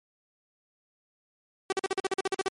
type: tone bursts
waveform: sawtooth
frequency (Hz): 383.7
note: G4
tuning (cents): -37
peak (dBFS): -21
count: 12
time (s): 1.7-2.483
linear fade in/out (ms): 2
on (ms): 24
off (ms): 45
effects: MP3 48 kbps